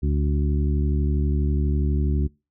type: harmonic tone with a mistuned harmonic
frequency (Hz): 72.2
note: D2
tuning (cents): -29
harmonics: 1 / 2 / 3 / 4 / 5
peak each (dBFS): -20 / -26 / -30 / -32 / -34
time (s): 0.02-2.28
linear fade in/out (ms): 20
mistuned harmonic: 5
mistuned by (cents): +36
effects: noise-tail reverb RT60 0.3 s tail -26 dB re dry